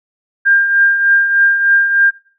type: tone with tremolo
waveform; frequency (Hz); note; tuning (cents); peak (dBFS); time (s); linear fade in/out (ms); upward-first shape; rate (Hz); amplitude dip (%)
sine; 1600; G6; +35; -6; 0.45-2.11; 20; triangle; 3.3; 60
effects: noise-tail reverb RT60 0.4 s tail -17 dB re dry